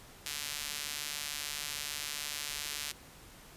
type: tone with high-pass filter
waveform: sawtooth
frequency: 146.83 Hz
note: D3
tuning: in tune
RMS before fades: -39 dBFS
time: 0.26-2.92 s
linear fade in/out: 2 ms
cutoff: 3100 Hz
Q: 0.7
effects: pink hiss -54 dBFS RMS until 3.56 s + resampled to 32000 Hz